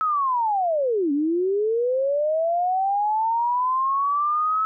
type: linear two-way sweep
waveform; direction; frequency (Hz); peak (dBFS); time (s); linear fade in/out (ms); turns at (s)
sine; down then up; 1300 to 277.2 to 1300; -19; 0.01-4.65; 0; 1.12
effects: none